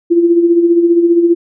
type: tone with tremolo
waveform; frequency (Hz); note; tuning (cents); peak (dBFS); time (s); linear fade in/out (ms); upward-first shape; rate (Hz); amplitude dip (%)
sine; 341.5; F4; -39; -4; 0.1-1.35; 20; sine; 15; 55
effects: none